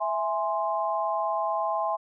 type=chord; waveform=sine; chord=E augmented; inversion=none; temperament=equal; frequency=659.3 / 830.6 / 1046.5 Hz; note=E5 / G#5 / B#5; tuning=0 / 0 / 0 cents; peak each=-29 dBFS; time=0-1.97 s; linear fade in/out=20 ms; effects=none